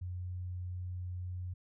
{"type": "tone", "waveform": "sine", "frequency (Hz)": 90.2, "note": "F#2", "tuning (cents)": -44, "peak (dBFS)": -37, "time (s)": [0.01, 1.54], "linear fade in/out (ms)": 10, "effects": []}